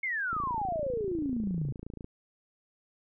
sine exponential sweep, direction down, 2200 to 130.5 Hz, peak -29 dBFS, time 0.03-1.72 s, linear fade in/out 5 ms
click train, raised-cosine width 3 ms, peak -28 dBFS, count 49, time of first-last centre 0.33-2.044 s, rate 28 Hz
effects none

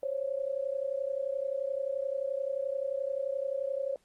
sine tone pair together, 530.5 / 562 Hz, C5 / C#5, +24 / +24 cents, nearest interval minor second, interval 100 cents, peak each -33 / -33 dBFS, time 0.03-3.96 s, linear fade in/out 2 ms, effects pink hiss -70 dBFS RMS until 4.04 s + Opus 32 kbps

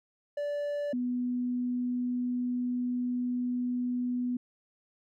triangle / sine tone pair in turn, 581 / 246.9 Hz, D5 / B3, -19 / 0 cents, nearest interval octave + minor third, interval 1481 cents, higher first, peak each -28 dBFS, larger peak neither, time 0.37-0.93 / 0.93-4.37 s, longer second, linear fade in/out 5 ms, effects none

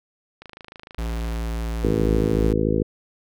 click train, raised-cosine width 0.3 ms, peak -24 dBFS, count 26, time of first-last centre 0.42-1.36 s, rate 26.6 Hz
square tone, 56.6 Hz, A1, 50 cents sharp, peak -25 dBFS, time 0.98-2.53 s, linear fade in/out 5 ms
harmonic tone, 53.6 Hz, A1, 45 cents flat, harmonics 1 / 2 / 3 / 4 / 5 / 6 / 7 / 8 / 9, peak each -27 / -27 / -27 / -27 / -27 / -27 / -27 / -27 / -27 dBFS, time 1.83-2.83 s, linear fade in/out 10 ms
effects none

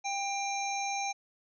harmonic tone, 794 Hz, G5, 22 cents sharp, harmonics 1 / 3 / 5 / 7 / 8, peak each -33 / -37 / -44 / -45 / -39 dBFS, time 0.04-1.13 s, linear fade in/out 20 ms, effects none

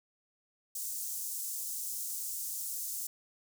pink high-pass noise, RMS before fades -38 dBFS, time 0.75-3.07 s, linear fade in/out 5 ms, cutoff 6800 Hz, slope 24 dB/octave, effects none

